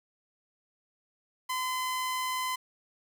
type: tone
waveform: sawtooth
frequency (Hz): 1022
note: C6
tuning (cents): -41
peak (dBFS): -26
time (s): 1.49-2.56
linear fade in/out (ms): 10
effects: 9-bit